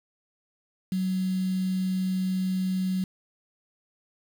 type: tone with quantisation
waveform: sine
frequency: 186.7 Hz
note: F#3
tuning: 16 cents sharp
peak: -24 dBFS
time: 0.92-3.04 s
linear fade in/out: 2 ms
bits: 7
effects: none